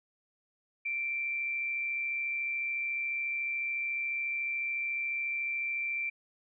sine tone with amplitude modulation, 2349 Hz, D7, in tune, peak -29 dBFS, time 0.85-6.1 s, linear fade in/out 10 ms, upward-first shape sine, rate 134 Hz, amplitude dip 35%, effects none

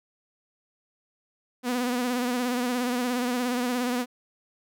sawtooth tone with vibrato, 246.9 Hz, B3, in tune, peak -21 dBFS, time 1.63-4.06 s, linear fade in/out 50 ms, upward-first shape sine, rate 17 Hz, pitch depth 49 cents each way, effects none

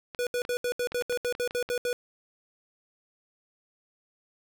clicks, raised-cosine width 0.3 ms, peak -23 dBFS, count 9, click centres 0.148 / 0.451 / 0.92 / 1.013 / 1.125 / 1.249 / 1.351 / 1.509 / 1.69 s
square tone bursts, 488.6 Hz, B4, 19 cents flat, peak -27 dBFS, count 12, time 0.19-1.929 s, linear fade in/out 0 ms, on 78 ms, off 73 ms
effects none

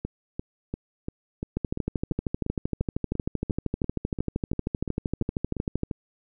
two click trains, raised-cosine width 3 ms, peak -17 / -13 dBFS, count 18 / 56, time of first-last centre 0.05-5.912 / 1.57-5.834 s, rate 2.9 / 12.9 Hz, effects none

